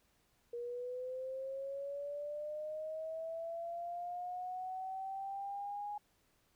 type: linear sweep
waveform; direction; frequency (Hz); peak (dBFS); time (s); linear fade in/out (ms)
sine; up; 473.4 to 830.6; -39; 0.53-5.98; 5
effects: pink hiss -74 dBFS RMS until 6.55 s